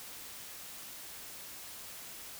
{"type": "silence", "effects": ["white hiss -47 dBFS RMS until 2.39 s"]}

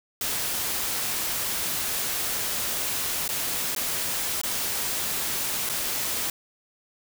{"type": "noise with dropouts", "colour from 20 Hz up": "white", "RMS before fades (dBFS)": -28, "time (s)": [0.21, 6.3], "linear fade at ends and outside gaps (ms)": 2, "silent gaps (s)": [[3.279, 3.289], [3.75, 3.762], [4.415, 4.434], [5.691, 5.696]], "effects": []}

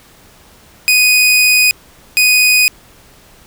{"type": "tone pair in turn", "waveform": "sawtooth", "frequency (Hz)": [2489, 2489], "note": ["D#7", "D#7"], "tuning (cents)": [0, 0], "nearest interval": "unison", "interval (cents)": 0, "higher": "neither", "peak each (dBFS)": -4, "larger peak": "neither", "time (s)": [[0.88, 1.71], [2.17, 2.68]], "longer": "first", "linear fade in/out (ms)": 0, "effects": ["pink hiss -44 dBFS RMS until 3.46 s"]}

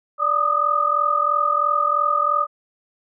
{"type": "tone cluster", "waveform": "sine", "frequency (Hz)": [584, 1211, 1254], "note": ["D5", "D#6", "D#6"], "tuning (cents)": [-10, -47, 13], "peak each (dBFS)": [-27, -19, -20], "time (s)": [0.18, 2.47], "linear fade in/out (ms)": 50, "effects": []}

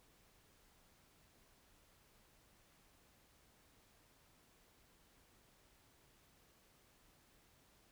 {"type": "silence", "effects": ["pink hiss -70 dBFS RMS until 7.91 s"]}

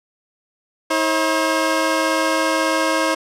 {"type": "tone pair together", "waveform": "15% pulse", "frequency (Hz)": [319.9, 538], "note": ["D#4", "C5"], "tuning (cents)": [48, 48], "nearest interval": "major sixth", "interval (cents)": 900, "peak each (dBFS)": -13, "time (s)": [0.9, 3.15], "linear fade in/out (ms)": 10, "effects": ["low-pass 10000 Hz 12 dB/octave"]}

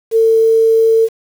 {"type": "tone with quantisation", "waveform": "sine", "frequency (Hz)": 449.5, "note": "A4", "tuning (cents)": 37, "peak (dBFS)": -7, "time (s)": [0.11, 1.09], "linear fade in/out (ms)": 50, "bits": 6, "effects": []}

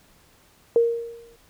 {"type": "tone with exponential decay", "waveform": "sine", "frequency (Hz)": 466.2, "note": "A#4", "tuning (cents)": 0, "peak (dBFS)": -12, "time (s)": [0.76, 1.36], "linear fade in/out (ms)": 1, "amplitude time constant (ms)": 130, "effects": ["pink hiss -57 dBFS RMS until 1.49 s"]}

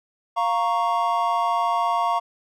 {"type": "chord", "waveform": "triangle", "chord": "Bb minor", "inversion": "second", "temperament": "equal", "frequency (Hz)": [698.5, 932.3, 1108.7], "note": ["F5", "Bb5", "Db6"], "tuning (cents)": [0, 0, 0], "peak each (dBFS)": -22, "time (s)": [0.36, 2.2], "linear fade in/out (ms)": 20, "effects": []}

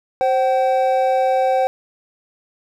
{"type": "tone pair together", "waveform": "triangle", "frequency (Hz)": [526, 763.9], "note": ["C5", "G5"], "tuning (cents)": [9, -45], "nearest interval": "tritone", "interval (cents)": 646, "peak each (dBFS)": -15, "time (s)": [0.21, 1.67], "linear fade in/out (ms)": 0, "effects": []}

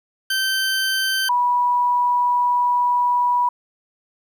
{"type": "tone pair in turn", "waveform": ["20% pulse", "sine"], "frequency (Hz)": [1550, 976.4], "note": ["G6", "B5"], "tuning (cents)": [-20, -20], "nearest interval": "minor sixth", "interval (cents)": 800, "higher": "first", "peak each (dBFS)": [-14, -15], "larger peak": "first", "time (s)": [[0.3, 1.29], [1.29, 3.49]], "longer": "second", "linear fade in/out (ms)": 5, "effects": ["9-bit"]}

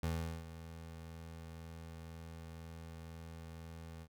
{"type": "tone with ADSR envelope", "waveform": "25% pulse", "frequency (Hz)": 82, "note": "E2", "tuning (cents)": -9, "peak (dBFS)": -30, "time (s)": [0.03, 4.08], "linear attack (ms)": 4, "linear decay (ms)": 400, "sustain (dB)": -14, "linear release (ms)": 61, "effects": []}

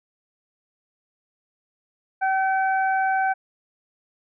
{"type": "harmonic tone", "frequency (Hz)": 766, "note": "G5", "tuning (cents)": -40, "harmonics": [1, 2, 3], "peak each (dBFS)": [-20, -25, -38], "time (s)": [2.21, 3.34], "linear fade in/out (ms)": 20, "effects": []}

